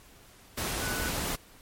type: tone in noise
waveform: sine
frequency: 1485 Hz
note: F#6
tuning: 6 cents sharp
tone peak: -36 dBFS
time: 0.81-1.09 s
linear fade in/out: 10 ms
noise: pink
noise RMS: -32 dBFS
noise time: 0.57-1.36 s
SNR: -7 dB
effects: pink hiss -55 dBFS RMS until 1.61 s + MP3 64 kbps